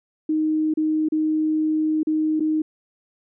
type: tone with dropouts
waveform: sine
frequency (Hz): 311.1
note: D#4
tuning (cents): 0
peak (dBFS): -18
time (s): 0.29-2.62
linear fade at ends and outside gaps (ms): 5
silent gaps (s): 0.739-0.772 / 1.087-1.121 / 2.032-2.07 / 2.397-2.404
effects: none